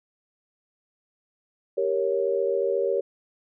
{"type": "chord", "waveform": "sine", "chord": "G diminished", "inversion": "none", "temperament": "equal", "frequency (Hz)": [392, 466.2, 554.4], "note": ["G4", "Bb4", "Db5"], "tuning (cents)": [0, 0, 0], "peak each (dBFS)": -26, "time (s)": [1.77, 3.01], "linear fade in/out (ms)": 10, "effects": []}